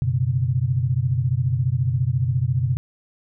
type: chord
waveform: sine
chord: F# suspended fourth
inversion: none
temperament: equal with one note detuned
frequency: 92.5 / 124.11 / 138.59 Hz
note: F#2 / B2 / C#3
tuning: 0 / +9 / 0 cents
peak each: -26 / -20 / -24 dBFS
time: 0.02-2.77 s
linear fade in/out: 0 ms
effects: none

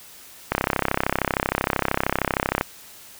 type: click train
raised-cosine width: 0.5 ms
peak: -4 dBFS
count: 70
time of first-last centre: 0.52-2.611 s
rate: 33 Hz
effects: white hiss -45 dBFS RMS until 3.19 s

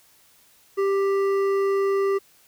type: tone with hard clipping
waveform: triangle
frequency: 393.3 Hz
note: G4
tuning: 6 cents sharp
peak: -21 dBFS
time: 0.77-2.19 s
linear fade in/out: 20 ms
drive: 13 dB
effects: white hiss -57 dBFS RMS until 2.47 s

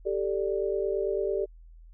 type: chord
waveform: sine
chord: G suspended second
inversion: none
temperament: just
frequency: 392 / 441 / 588 Hz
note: G4 / A4 / D5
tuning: 0 / +4 / +2 cents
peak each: -28 / -31 / -32 dBFS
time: 0.05-1.46 s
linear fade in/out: 20 ms
effects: added 41 Hz sine -47 dBFS peak until 1.93 s

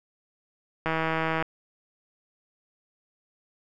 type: click train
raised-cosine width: 0.5 ms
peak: -12 dBFS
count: 92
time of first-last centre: 0.86-1.425 s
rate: 161 Hz
effects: none

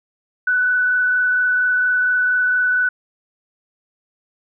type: tone with frequency modulation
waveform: sine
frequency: 1490 Hz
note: F#6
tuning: 12 cents sharp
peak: -14 dBFS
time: 0.47-2.89 s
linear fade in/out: 5 ms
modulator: 24.3 Hz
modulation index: 0.66
effects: none

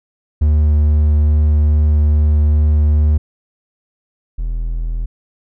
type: tone pair in turn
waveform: triangle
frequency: 75.2 / 41.15 Hz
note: D2 / E1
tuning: +42 / -2 cents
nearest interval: minor seventh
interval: 1044 cents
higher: first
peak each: -7 / -15 dBFS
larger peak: first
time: 0.41-3.18 / 4.38-5.06 s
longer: first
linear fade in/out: 10 ms
effects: none

